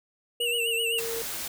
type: tone with pitch glide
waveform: sine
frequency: 474.7 to 459.3 Hz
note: A#4 to A#4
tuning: +31 to -26 cents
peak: -31 dBFS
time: 0.4-1.22 s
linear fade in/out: 2 ms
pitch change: -57 cents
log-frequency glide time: 0.53-0.67 s
type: tone with vibrato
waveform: square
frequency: 2794 Hz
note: F7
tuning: in tune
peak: -26 dBFS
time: 0.4-1 s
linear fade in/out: 10 ms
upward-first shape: sine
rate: 7.8 Hz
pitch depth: 90 cents each way
type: noise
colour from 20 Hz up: white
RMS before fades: -34 dBFS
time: 0.98-1.48 s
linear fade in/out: 5 ms
effects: none